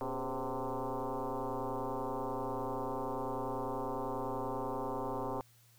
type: tone with frequency modulation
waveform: sine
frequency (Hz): 246.9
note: B3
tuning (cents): 0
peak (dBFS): -34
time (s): 0.01-5.41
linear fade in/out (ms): 0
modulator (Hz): 131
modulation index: 6.3
effects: added 117 Hz sine -64 dBFS peak until 5.78 s + white hiss -66 dBFS RMS until 5.78 s